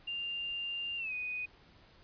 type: tone with pitch glide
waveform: sine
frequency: 2794 to 2489 Hz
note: F7 to D#7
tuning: 0 to 0 cents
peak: -35 dBFS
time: 0.07-1.46 s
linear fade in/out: 10 ms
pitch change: -200 cents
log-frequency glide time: 0.97-1.13 s
effects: pink hiss -61 dBFS RMS until 2.03 s + resampled to 11025 Hz